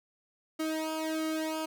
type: tone with flanger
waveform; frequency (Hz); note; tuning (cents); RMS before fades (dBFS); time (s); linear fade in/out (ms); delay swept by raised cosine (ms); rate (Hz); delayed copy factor
sawtooth; 316.1; D#4; +27; -33; 0.59-1.66; 10; 2 to 2.66; 1.5; -1
effects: none